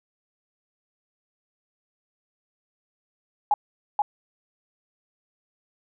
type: tone with echo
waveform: sine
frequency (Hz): 832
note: G#5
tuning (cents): +3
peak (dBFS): -16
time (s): 3.51-3.54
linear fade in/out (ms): 2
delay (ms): 480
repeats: 1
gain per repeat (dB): -2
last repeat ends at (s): 4.02
effects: none